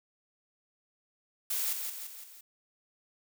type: noise with echo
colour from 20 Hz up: blue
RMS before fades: -32 dBFS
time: 1.5-1.73 s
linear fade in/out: 5 ms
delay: 170 ms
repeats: 4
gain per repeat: -5 dB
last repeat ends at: 2.41 s
effects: none